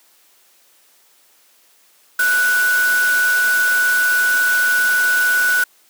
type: tone in noise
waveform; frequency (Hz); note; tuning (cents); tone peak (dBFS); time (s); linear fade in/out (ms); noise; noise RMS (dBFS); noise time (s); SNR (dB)
sine; 1480; F#6; 0; -13; 2.19-5.64; 5; white; -25; 2.19-5.64; +9
effects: white hiss -54 dBFS RMS until 5.89 s + high-pass 300 Hz 12 dB/octave